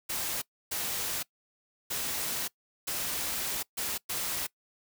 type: noise bursts at uneven times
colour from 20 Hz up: white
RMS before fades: -33 dBFS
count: 6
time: 0.09-0.42 / 0.71-1.23 / 1.9-2.48 / 2.87-3.63 / 3.77-3.98 / 4.09-4.47 s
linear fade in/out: 10 ms
effects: noise-tail reverb RT60 0.1 s tail -22 dB re dry